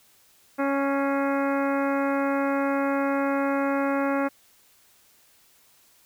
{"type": "harmonic tone with a mistuned harmonic", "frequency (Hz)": 277.2, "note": "C#4", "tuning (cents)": 0, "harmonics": [1, 2, 3, 4, 5, 6, 7, 8, 9], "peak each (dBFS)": [-25, -27, -32, -33, -33, -37, -42, -40, -44], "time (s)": [0.58, 4.29], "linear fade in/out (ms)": 20, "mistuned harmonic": 8, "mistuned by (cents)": -52, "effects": ["white hiss -59 dBFS RMS until 6.05 s"]}